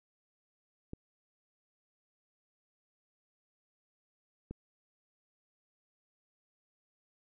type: clicks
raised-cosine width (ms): 3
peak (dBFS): -28 / -28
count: 2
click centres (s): 0.934 / 4.51
effects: none